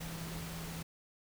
sine tone in noise, 164.81 Hz, E3, in tune, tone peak -42 dBFS, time 0-0.83 s, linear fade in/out 10 ms, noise pink, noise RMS -45 dBFS, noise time 0-0.83 s, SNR 0 dB, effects none

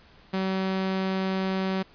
sawtooth tone, 190 Hz, F#3, 46 cents sharp, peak -21 dBFS, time 0.33-1.83 s, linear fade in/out 10 ms, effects pink hiss -55 dBFS RMS until 1.94 s + resampled to 11025 Hz

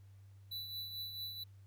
square tone with tremolo, 3968 Hz, B7, 7 cents sharp, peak -40 dBFS, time 0.51-1.44 s, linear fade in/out 10 ms, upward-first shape triangle, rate 4.5 Hz, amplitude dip 55%, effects added 98 Hz sine -55 dBFS peak until 1.66 s + pink hiss -75 dBFS RMS until 1.66 s

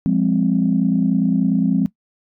sine chord, F minor, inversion none, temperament equal with one note detuned, 174.61 / 204.7 / 261.6 Hz, F3 / Ab3 / C4, 0 / -25 / 0 cents, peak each -18 dBFS, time 0.06-1.86 s, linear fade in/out 0 ms, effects noise-tail reverb RT60 0.1 s tail -18 dB re dry + tanh soft clip ceiling -5 dBFS

